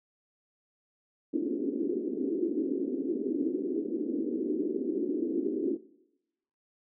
pink band-pass noise, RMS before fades -31 dBFS, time 1.33-5.77 s, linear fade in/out 10 ms, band 260 to 390 Hz, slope 48 dB/octave, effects noise-tail reverb RT60 0.9 s tail -20 dB re dry

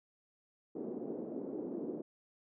white band-pass noise, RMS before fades -41 dBFS, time 0.75-2.02 s, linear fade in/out 10 ms, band 230 to 410 Hz, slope 24 dB/octave, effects none

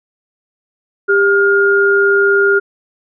sine tone pair together, 397.9 / 1418 Hz, G4 / F6, +26 / +26 cents, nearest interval octave + minor seventh, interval 2200 cents, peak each -11 dBFS, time 1.08-2.6 s, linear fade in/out 20 ms, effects none

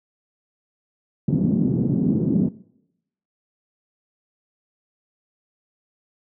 white band-pass noise, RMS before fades -20 dBFS, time 1.28-2.49 s, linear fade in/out 5 ms, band 140 to 260 Hz, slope 24 dB/octave, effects noise-tail reverb RT60 0.8 s tail -20 dB re dry

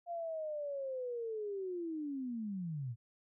sine linear sweep, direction down, 698.5 to 110 Hz, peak -37 dBFS, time 0.06-2.96 s, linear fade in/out 50 ms, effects none

